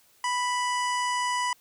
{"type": "harmonic tone", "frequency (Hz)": 987.8, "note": "B5", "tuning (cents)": 0, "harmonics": [1, 2, 3, 5, 6, 7, 8, 9, 10], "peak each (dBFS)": [-26, -32, -36, -40, -42, -43, -44, -45, -46], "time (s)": [0.24, 1.53], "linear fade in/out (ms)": 2, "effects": ["white hiss -61 dBFS RMS until 1.6 s"]}